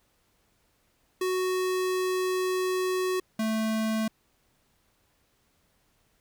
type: tone pair in turn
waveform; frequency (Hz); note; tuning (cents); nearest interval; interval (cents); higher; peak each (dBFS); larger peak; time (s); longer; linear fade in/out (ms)
square; 370 / 220; F#4 / A3; 0 / 0; major sixth; 900; first; -26; neither; 1.21-3.2 / 3.39-4.08; first; 5
effects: pink hiss -69 dBFS RMS until 6.2 s